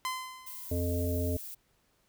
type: tone with exponential decay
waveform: sawtooth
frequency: 1029 Hz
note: C6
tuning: 29 cents flat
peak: -26 dBFS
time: 0.05-0.84 s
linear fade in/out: 0 ms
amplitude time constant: 170 ms
type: noise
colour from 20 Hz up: violet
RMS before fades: -43 dBFS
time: 0.46-1.55 s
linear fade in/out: 10 ms
type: harmonic tone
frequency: 87.31 Hz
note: F2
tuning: in tune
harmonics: 1 / 3 / 5 / 7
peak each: -30 / -35 / -37 / -38 dBFS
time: 0.71-1.37 s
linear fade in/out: 5 ms
effects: pink hiss -71 dBFS RMS until 2.08 s

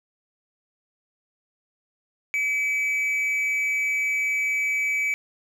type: tone with amplitude modulation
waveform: triangle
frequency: 2292 Hz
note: D7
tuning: 43 cents flat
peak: -18 dBFS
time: 2.34-5.14 s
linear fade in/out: 0 ms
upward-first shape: sine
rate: 225 Hz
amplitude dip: 45%
effects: none

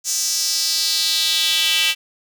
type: tone with high-pass filter sweep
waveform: square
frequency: 178.4 Hz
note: F3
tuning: 37 cents sharp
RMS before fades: -19 dBFS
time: 0.04-1.95 s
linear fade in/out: 50 ms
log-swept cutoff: 6400 to 2800 Hz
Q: 3.4
effects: none

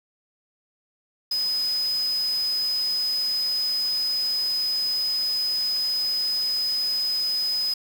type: tone in noise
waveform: sine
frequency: 5030 Hz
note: D#8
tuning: 18 cents sharp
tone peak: -22 dBFS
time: 1.31-7.74 s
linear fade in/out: 5 ms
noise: white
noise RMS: -40 dBFS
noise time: 1.31-7.74 s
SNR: +15 dB
effects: none

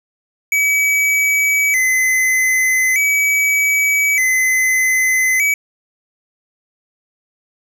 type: tone with vibrato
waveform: square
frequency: 2157 Hz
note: C#7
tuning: 48 cents flat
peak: -13 dBFS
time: 0.52-5.54 s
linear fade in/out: 2 ms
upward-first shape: square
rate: 0.41 Hz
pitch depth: 97 cents each way
effects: none

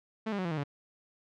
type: tone with pitch steps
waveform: sawtooth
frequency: 220 / 201.7 / 185 / 169.64 / 155.56 / 142.65 Hz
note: A3 / G3 / F#3 / E3 / D#3 / C#3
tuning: 0 / +50 / 0 / +50 / 0 / +50 cents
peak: -27 dBFS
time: 0.26-0.638 s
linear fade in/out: 10 ms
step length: 63 ms
effects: low-pass 3000 Hz 12 dB/octave

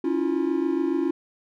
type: tone cluster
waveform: triangle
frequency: 279 / 325.3 / 352.6 Hz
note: C#4 / E4 / F4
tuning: +11 / -23 / +17 cents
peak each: -24 dBFS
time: 0.04-1.11 s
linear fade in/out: 5 ms
effects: none

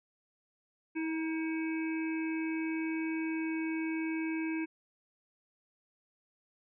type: harmonic tone with a mistuned harmonic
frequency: 321.4 Hz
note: E4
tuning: 44 cents flat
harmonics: 1 / 3 / 5 / 7 / 8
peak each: -32 / -48 / -46 / -43 / -46 dBFS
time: 0.95-4.66 s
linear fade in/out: 20 ms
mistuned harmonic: 3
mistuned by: -33 cents
effects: none

